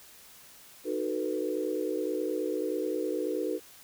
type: chord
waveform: sine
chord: B dominant seventh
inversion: first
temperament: just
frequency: 308.7 / 370.4 / 444.5 / 493.9 Hz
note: D#4 / F#4 / A4 / B4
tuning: -14 / +2 / +18 / 0 cents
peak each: -34 dBFS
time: 0.84-3.6 s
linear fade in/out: 50 ms
effects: white hiss -53 dBFS RMS until 3.83 s